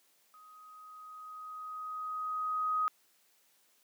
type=tone with level ramp; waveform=sine; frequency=1255 Hz; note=D#6; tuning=15 cents sharp; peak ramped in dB=-54 to -27 dBFS; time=0.34-2.88 s; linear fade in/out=0 ms; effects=white hiss -69 dBFS RMS until 3.83 s + high-pass 200 Hz 12 dB/octave